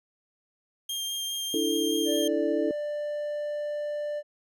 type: tone with vibrato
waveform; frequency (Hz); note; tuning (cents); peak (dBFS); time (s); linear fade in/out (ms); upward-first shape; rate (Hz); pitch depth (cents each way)
sawtooth; 3200; G7; +35; -27; 0.89-2.28; 5; triangle; 4.9; 12
type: chord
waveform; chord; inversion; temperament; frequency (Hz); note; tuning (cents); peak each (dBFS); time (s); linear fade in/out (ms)
sine; D suspended second; none; equal; 293.7 / 329.6 / 440; D4 / E4 / A4; 0 / 0 / 0; -30 / -28 / -29; 1.54-2.71; 2
type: tone with pitch glide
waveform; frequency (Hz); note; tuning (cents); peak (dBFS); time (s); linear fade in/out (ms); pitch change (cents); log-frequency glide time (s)
triangle; 587 to 591.4; D5 to D5; -1 to +12; -27; 2.05-4.23; 50; +13; 2.45-2.63
effects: none